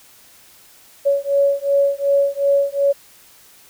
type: beating tone pair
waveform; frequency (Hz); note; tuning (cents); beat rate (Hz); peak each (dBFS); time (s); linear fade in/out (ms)
sine; 559 / 561.7; C#5 / C#5; +14 / +23; 2.7; -17; 1.05-2.93; 20
effects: white hiss -48 dBFS RMS until 3.69 s